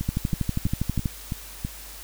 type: two click trains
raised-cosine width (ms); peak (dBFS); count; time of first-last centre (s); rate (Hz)
5; -15 / -11; 6 / 13; 0.01-1.649 / 0.09-1.058; 3.05 / 12.4
effects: added 50 Hz sine -44 dBFS peak until 2.03 s + white hiss -42 dBFS RMS until 2.03 s